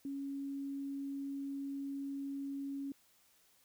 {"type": "tone", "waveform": "sine", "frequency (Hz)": 277.2, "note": "C#4", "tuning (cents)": 0, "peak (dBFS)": -38, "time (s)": [0.05, 2.92], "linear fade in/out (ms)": 2, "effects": ["white hiss -69 dBFS RMS until 3.64 s"]}